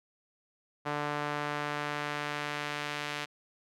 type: tone with band-pass filter sweep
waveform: sawtooth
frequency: 147.3 Hz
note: D3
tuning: 6 cents sharp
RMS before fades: -35 dBFS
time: 0.85-3.26 s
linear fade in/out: 20 ms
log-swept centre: 1100 to 2600 Hz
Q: 0.9
effects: none